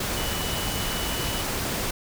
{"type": "tone in noise", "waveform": "sine", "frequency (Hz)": 2960, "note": "F#7", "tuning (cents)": 0, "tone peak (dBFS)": -35, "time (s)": [0.16, 1.42], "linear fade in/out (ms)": 5, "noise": "pink", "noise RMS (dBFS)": -28, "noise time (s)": [0, 1.91], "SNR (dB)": -10, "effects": []}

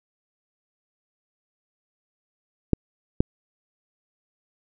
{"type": "clicks", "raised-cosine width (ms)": 3, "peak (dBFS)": -4, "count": 2, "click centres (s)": [2.733, 3.205], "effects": []}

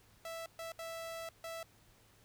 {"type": "tone bursts at uneven times", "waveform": "sawtooth", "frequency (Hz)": 659.3, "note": "E5", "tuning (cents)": 0, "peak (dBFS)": -38, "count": 4, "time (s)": [[0.25, 0.46], [0.59, 0.72], [0.79, 1.29], [1.44, 1.63]], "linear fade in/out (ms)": 2, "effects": ["added 107 Hz sine -70 dBFS peak until 2.24 s", "pink hiss -66 dBFS RMS until 2.24 s"]}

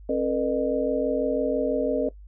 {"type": "tone cluster", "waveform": "sine", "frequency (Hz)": [268.2, 442.6, 488.6, 609], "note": ["C4", "A4", "B4", "D#5"], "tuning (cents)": [43, 10, -19, -37], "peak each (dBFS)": -27, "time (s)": [0.09, 2.09], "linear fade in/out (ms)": 5, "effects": ["noise-tail reverb RT60 0.1 s tail -18 dB re dry", "added 50 Hz sine -42 dBFS peak until 2.27 s"]}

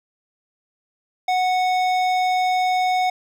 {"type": "tone with hard clipping", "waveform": "sine", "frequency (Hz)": 737, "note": "F#5", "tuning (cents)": -7, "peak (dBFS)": -19, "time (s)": [1.28, 3.1], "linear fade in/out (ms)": 5, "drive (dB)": 13, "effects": []}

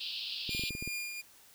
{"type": "band-pass noise", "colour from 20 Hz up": "white", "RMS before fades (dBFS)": -39, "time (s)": [0, 0.7], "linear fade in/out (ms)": 10, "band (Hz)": [2600, 4900], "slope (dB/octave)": 96}
{"type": "tone with tremolo", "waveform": "sawtooth", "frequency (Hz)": 2415, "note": "D7", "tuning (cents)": 48, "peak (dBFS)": -31, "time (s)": [0.49, 1.22], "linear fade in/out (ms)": 20, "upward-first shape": "triangle", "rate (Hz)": 2.7, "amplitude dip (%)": 50}
{"type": "clicks", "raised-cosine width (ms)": 3, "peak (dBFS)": -28, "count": 8, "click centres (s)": [0.493, 0.549, 0.595, 0.637, 0.707, 0.751, 0.825, 0.876]}
{"effects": ["white hiss -59 dBFS RMS until 1.54 s"]}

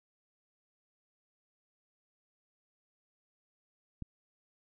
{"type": "click", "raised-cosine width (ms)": 5, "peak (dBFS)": -27, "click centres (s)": 4.023, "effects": []}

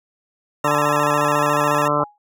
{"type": "harmonic tone", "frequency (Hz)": 147.3, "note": "D3", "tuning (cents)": 6, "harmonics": [1, 2, 3, 4, 5, 6, 7, 8, 9], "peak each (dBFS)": [-27, -26, -27, -22, -31, -31, -22, -25, -23], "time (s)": [0.64, 2.04], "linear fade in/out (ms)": 5}
{"type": "tone with vibrato", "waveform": "20% pulse", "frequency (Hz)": 880, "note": "A5", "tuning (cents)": 0, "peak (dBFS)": -19, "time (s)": [0.64, 1.88], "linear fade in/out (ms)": 5, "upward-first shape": "square", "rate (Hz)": 14, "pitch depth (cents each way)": 69}
{"type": "tone with exponential decay", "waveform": "sine", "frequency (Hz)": 830.6, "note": "G#5", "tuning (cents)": 0, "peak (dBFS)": -23, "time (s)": [2, 2.18], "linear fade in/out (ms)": 1, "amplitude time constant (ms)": 37}
{"effects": []}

